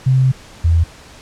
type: tone pair in turn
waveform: sine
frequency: 130.81 / 83.07 Hz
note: C3 / E2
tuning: 0 / +14 cents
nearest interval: minor sixth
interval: 786 cents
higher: first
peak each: -9 / -9 dBFS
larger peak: neither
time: 0.06-0.32 / 0.64-0.84 s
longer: first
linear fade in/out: 10 ms
effects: pink hiss -40 dBFS RMS until 1.21 s + low-pass 8000 Hz 12 dB/octave